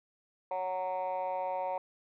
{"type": "chord", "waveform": "sine", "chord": "F# major", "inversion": "second", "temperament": "just", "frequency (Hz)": [555, 740, 925], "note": ["C#5", "F#5", "A#5"], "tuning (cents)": [2, 0, -14], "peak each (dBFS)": -34, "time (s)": [0.51, 1.78], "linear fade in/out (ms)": 2, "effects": ["tanh soft clip ceiling -27 dBFS"]}